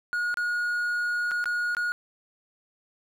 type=tone with dropouts; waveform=triangle; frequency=1443 Hz; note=F#6; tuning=44 cents flat; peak=-23 dBFS; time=0.13-1.92 s; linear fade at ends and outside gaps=0 ms; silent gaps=0.342-0.372 / 1.311-1.316 / 1.441-1.457 / 1.749-1.768 s; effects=none